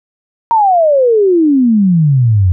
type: exponential sweep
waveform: sine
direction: down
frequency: 944 to 87 Hz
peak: -6 dBFS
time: 0.51-2.52 s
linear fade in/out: 0 ms
effects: none